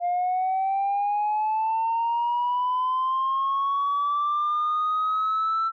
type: linear sweep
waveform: sine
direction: up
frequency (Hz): 698.5 to 1338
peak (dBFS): -20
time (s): 0-5.72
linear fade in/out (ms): 50
effects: tanh soft clip ceiling -19 dBFS